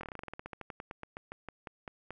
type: slowing click train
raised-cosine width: 0.5 ms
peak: -26 dBFS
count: 24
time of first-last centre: 0.01-2.106 s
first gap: 23 ms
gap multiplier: 1.11
effects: none